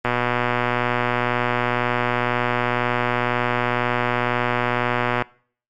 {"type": "click train", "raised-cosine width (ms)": 0.5, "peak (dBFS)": -5, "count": 632, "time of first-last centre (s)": [0.05, 5.222], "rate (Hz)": 122, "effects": ["noise-tail reverb RT60 0.5 s tail -23 dB re dry", "MP3 96 kbps"]}